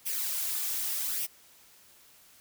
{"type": "noise with flanger", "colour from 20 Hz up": "blue", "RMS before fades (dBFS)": -32, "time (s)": [0.05, 1.27], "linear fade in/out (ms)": 20, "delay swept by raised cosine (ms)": [0.35, 3.45], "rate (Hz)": 0.84, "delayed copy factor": 0.55, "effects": ["white hiss -58 dBFS RMS until 2.4 s"]}